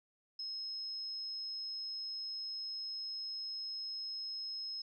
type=tone; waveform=sine; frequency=5160 Hz; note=E8; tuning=38 cents flat; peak=-39 dBFS; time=0.39-4.82 s; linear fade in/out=5 ms; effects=none